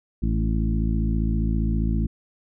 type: harmonic tone with a mistuned harmonic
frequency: 55 Hz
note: A1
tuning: in tune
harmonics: 1 / 2 / 3 / 4 / 5 / 6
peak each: -22 / -28 / -28 / -28 / -35 / -35 dBFS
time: 0.22-2.07 s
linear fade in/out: 10 ms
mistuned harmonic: 5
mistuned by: +19 cents
effects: none